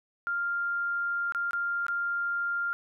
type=tone with dropouts; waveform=sine; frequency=1396.9 Hz; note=F6; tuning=in tune; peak=-27 dBFS; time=0.27-2.73 s; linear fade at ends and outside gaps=0 ms; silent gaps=1.322-1.348 / 1.509-1.532 / 1.866-1.883 s; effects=none